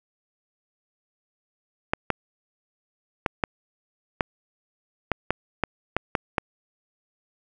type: clicks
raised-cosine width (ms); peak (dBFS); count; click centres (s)
0.5; -6; 11; 1.935 / 2.103 / 3.262 / 3.438 / 4.208 / 5.117 / 5.306 / 5.637 / 5.966 / 6.152 / 6.382
effects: none